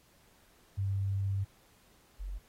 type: tone pair in turn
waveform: sine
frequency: 98 / 46.25 Hz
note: G2 / F#1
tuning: 0 / 0 cents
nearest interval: octave + minor second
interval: 1300 cents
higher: first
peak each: -29 / -36 dBFS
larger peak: first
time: 0.77-1.45 / 2.19-2.39 s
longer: first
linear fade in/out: 20 ms
effects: pink hiss -65 dBFS RMS until 2.48 s + AAC 48 kbps